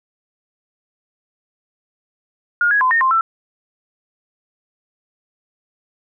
sine tone with pitch steps, 1425 / 1664 / 1024 / 1835 / 1051 / 1335 Hz, F6 / G#6 / C6 / A#6 / C6 / E6, +34 / +3 / -38 / -28 / +7 / +22 cents, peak -12 dBFS, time 2.61-3.21 s, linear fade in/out 2 ms, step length 100 ms, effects none

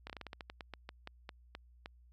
slowing click train, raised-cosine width 0.3 ms, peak -28 dBFS, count 16, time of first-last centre 0.07-1.859 s, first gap 27 ms, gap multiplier 1.19, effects added 60 Hz sine -59 dBFS peak until 2.12 s

